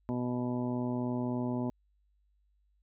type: harmonic tone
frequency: 123.47 Hz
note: B2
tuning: in tune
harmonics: 1 / 2 / 3 / 4 / 5 / 6 / 7 / 8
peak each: -37 / -32 / -40 / -47 / -42 / -53 / -45 / -48 dBFS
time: 0.09-1.7 s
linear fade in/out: 0 ms
effects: added 50 Hz sine -68 dBFS peak until 2.82 s